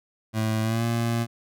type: tone with pitch glide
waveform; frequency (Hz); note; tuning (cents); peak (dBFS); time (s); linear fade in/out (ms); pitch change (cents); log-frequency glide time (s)
25% pulse; 110 to 116.54; A2 to A#2; 0 to 0; -19; 0.33-1.27; 50; +100; 0.62-0.84
effects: none